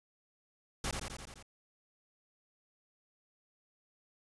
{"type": "noise with echo", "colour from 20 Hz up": "pink", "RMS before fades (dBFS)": -35, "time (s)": [0.84, 0.91], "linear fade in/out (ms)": 2, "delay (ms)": 86, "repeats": 6, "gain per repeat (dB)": -3, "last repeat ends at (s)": 1.426, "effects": ["resampled to 24000 Hz"]}